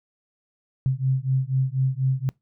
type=beating tone pair; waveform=sine; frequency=130 / 134.1 Hz; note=C3 / C3; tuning=-11 / +43 cents; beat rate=4.1 Hz; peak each=-23 dBFS; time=0.86-2.29 s; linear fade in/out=0 ms; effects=noise-tail reverb RT60 0.2 s tail -25 dB re dry